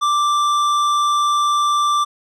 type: tone with tanh clipping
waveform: sine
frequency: 1176 Hz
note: D6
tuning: 2 cents sharp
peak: -16 dBFS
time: 0.01-2.05 s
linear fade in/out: 20 ms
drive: 13 dB
effects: none